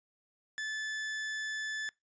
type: tone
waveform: 40% pulse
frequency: 1740 Hz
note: A6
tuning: 20 cents flat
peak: -34 dBFS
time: 0.58-1.89 s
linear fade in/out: 0 ms
effects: noise-tail reverb RT60 0.2 s tail -23 dB re dry + resampled to 16000 Hz